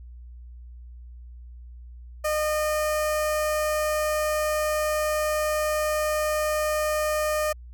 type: tone with notch filter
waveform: sawtooth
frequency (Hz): 610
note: D#5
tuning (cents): -34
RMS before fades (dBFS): -25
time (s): 2.24-7.53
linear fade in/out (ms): 10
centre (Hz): 3600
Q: 1.4
effects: added 60 Hz sine -40 dBFS peak until 7.73 s